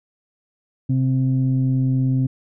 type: tone pair together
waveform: sine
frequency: 130.92 / 261.6 Hz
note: C3 / C4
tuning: +1 / 0 cents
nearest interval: octave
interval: 1199 cents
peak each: -16 / -21 dBFS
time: 0.89-2.27 s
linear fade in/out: 10 ms
effects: tanh soft clip ceiling -10 dBFS